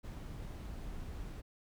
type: noise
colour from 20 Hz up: brown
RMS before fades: -44 dBFS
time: 0.03-1.42 s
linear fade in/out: 20 ms
effects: none